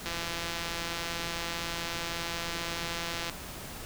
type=click train; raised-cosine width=0.2 ms; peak=-17 dBFS; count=548; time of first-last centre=0.06-3.297 s; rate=169 Hz; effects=pink hiss -42 dBFS RMS until 3.85 s